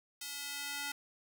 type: tone with high-pass filter sweep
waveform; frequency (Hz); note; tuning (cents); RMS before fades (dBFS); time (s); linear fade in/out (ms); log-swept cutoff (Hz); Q
square; 285.5; D4; -49; -41; 0.21-0.92; 5; 3700 to 1400; 0.7
effects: none